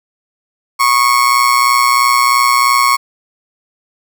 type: tone with amplitude modulation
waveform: 35% pulse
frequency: 1100 Hz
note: C#6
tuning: 14 cents flat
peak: -4 dBFS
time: 0.79-2.97 s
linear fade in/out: 20 ms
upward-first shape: sine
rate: 123 Hz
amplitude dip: 65%
effects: none